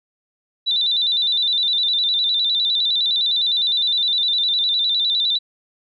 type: tone with vibrato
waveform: sine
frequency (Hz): 3755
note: A#7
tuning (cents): +12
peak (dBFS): -16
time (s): 0.66-5.39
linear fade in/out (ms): 20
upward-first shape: square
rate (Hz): 9.8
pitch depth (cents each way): 79
effects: none